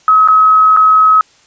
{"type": "tone with dropouts", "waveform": "sine", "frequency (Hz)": 1278, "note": "D#6", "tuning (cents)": 46, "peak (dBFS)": -4, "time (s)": [0.08, 1.21], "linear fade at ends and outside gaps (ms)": 1, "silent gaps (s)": [[0.276, 0.285], [0.765, 0.771]], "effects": ["white hiss -48 dBFS RMS until 1.46 s", "resampled to 16000 Hz"]}